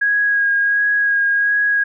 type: tone with vibrato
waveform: sine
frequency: 1645 Hz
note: G#6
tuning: 17 cents flat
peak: -13 dBFS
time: 0.01-1.84 s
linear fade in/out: 10 ms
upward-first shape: sine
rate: 1.4 Hz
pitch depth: 17 cents each way
effects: none